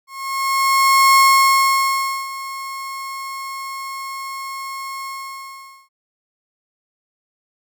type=tone with ADSR envelope; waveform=35% pulse; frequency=1083 Hz; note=C#6; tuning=41 cents flat; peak=-7 dBFS; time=0.07-5.89 s; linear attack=1100 ms; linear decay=1100 ms; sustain=-18 dB; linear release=830 ms; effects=none